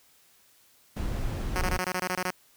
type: noise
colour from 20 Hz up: brown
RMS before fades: -30 dBFS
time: 0.96-1.78 s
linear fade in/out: 10 ms
type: tone bursts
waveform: 5% pulse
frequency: 183 Hz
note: F#3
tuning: 19 cents flat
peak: -16 dBFS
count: 10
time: 1.56-2.305 s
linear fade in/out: 0 ms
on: 52 ms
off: 25 ms
effects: white hiss -61 dBFS RMS until 2.56 s